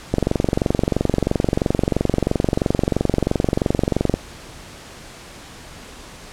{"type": "click train", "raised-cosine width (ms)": 2, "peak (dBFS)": -3, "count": 93, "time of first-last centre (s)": [0.14, 4.14], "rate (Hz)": 23, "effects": ["pink hiss -39 dBFS RMS until 6.32 s", "low-pass 9000 Hz 12 dB/octave"]}